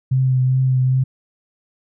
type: tone with vibrato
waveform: sine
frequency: 129.7 Hz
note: C3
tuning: 15 cents flat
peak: -13 dBFS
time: 0.11-1.04 s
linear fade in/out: 10 ms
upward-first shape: triangle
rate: 2.5 Hz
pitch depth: 23 cents each way
effects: none